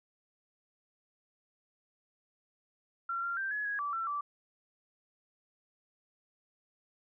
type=tone with pitch steps; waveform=sine; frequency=1367 / 1384 / 1571 / 1693 / 1658 / 1157 / 1344 / 1162 Hz; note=F6 / F6 / G6 / G#6 / G#6 / D6 / E6 / D6; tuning=-37 / -16 / +3 / +33 / -3 / -26 / +33 / -19 cents; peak=-32 dBFS; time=3.09-4.21 s; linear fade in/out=5 ms; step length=140 ms; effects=none